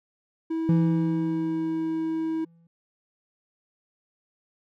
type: tone with pitch glide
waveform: triangle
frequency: 324.4 to 321.6 Hz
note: E4 to E4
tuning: -28 to -43 cents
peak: -23 dBFS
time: 0.5-2.45 s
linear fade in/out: 10 ms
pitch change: -15 cents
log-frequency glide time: 0.63-0.89 s
type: tone with exponential decay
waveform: triangle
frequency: 167.1 Hz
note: E3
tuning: 24 cents sharp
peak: -15 dBFS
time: 0.69-2.67 s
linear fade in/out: 2 ms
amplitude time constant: 430 ms
effects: none